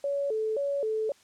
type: tone with vibrato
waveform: sine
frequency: 496 Hz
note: B4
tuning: 7 cents sharp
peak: -26 dBFS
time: 0.04-1.12 s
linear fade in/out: 2 ms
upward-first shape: square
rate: 1.9 Hz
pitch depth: 220 cents each way
effects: white hiss -60 dBFS RMS until 1.23 s + low-pass 8000 Hz 12 dB/octave